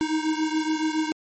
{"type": "beating tone pair", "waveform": "square", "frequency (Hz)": [311.1, 318.2], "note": ["D#4", "D#4"], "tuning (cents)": [0, 39], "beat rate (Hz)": 7.1, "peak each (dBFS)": [-25, -28], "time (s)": [0.01, 1.12], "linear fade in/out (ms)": 0, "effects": ["MP3 32 kbps"]}